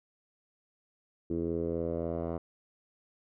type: tone with low-pass filter sweep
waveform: 10% pulse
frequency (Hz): 83.6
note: E2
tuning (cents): +25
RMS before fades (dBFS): -33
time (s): 1.3-2.38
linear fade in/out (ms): 5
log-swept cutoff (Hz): 350 to 790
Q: 3.2
effects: none